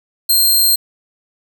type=tone; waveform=10% pulse; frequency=4186 Hz; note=C8; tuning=in tune; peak=-3 dBFS; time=0.29-0.76 s; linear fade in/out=10 ms; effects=7-bit